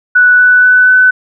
sine tone with pitch steps, 1480 / 1488.6 / 1497.2 / 1505.9 Hz, F#6 / F#6 / F#6 / F#6, 0 / +10 / +20 / +30 cents, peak -3 dBFS, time 0.15-1.11 s, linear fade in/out 10 ms, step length 240 ms, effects none

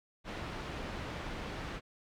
pink low-pass noise, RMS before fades -41 dBFS, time 0.24-1.81 s, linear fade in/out 50 ms, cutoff 3100 Hz, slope 12 dB/octave, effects none

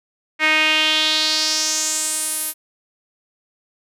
sawtooth tone with band-pass filter sweep, 311.1 Hz, D#4, in tune, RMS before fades -19 dBFS, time 0.39-2.54 s, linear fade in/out 50 ms, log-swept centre 2100 to 12000 Hz, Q 3.4, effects none

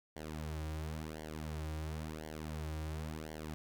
sawtooth tone with flanger, 77.78 Hz, D#2, in tune, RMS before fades -42 dBFS, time 0.16-3.54 s, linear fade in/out 0 ms, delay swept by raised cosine 0.78 to 4.68 ms, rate 0.95 Hz, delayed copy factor -0.9, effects none

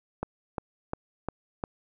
click train, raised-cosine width 1 ms, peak -16 dBFS, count 5, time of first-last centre 0.23-1.638 s, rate 2.84 Hz, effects none

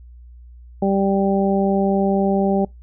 harmonic tone, 196 Hz, G3, in tune, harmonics 1 / 2 / 3 / 4, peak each -18 / -21 / -23 / -24 dBFS, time 0.82-2.65 s, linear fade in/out 5 ms, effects noise-tail reverb RT60 0.2 s tail -25 dB re dry + added 60 Hz sine -39 dBFS peak until 2.82 s

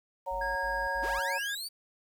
harmonic tone, 185 Hz, F#3, in tune, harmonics 3 / 4 / 5, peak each -36 / -41 / -33 dBFS, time 0.26-1.39 s, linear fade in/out 20 ms
triangle tone bursts, 49.24 Hz, G1, 8 cents sharp, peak -39 dBFS, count 3, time 0.31-1.198 s, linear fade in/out 10 ms, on 250 ms, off 69 ms
triangle tone, 1639 Hz, G#6, 23 cents flat, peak -31 dBFS, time 0.41-1.55 s, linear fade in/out 5 ms
sawtooth linear sweep, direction up, 190 to 4699 Hz, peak -33 dBFS, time 1.02-1.69 s, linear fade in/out 20 ms
effects 10-bit

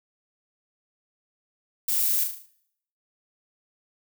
violet noise with echo, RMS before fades -25 dBFS, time 1.88-2.24 s, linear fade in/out 5 ms, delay 37 ms, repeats 6, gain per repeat -5 dB, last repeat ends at 2.462 s, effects noise-tail reverb RT60 0.7 s tail -19 dB re dry

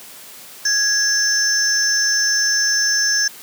sine tone cluster, 1660 / 5370 / 6160 Hz, G#6 / E8 / G8, -1 / +31 / -31 cents, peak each -19 dBFS, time 0.65-3.28 s, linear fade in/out 5 ms, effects white hiss -39 dBFS RMS until 3.42 s + high-pass 150 Hz 12 dB/octave

